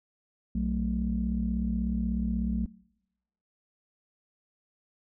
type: tone cluster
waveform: sine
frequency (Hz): 61.2 / 186.9 / 223.3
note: B1 / F#3 / A3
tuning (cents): -15 / +18 / +26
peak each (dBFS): -30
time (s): 0.55-2.66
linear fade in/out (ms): 5
effects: noise-tail reverb RT60 0.9 s tail -24 dB re dry + tanh soft clip ceiling -17 dBFS